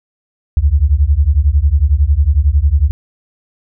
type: beating tone pair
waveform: sine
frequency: 67 / 78 Hz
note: C2 / D#2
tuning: +42 / +5 cents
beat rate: 11 Hz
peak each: -11 dBFS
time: 0.57-2.91 s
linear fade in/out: 0 ms
effects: none